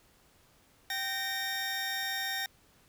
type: tone pair together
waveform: 20% pulse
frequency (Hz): 776.1 / 1846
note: G5 / A#6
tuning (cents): -18 / -17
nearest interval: octave + minor third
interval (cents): 1501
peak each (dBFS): -33 / -28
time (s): 0.9-2.46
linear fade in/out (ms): 2
effects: pink hiss -64 dBFS RMS until 2.88 s